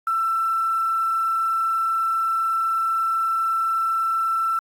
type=tone with quantisation; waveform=sine; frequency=1336 Hz; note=E6; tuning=23 cents sharp; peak=-19 dBFS; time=0.07-4.59 s; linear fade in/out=2 ms; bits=7; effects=AAC 64 kbps